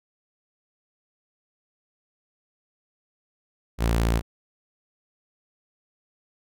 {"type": "tone", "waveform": "sawtooth", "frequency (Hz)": 57, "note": "A#1", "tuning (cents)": -38, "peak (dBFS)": -16, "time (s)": [3.78, 4.22], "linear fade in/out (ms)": 50, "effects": []}